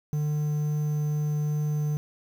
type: tone with quantisation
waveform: triangle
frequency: 149.8 Hz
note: D3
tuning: 35 cents sharp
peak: -22 dBFS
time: 0.13-1.97 s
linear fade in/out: 0 ms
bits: 8
effects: none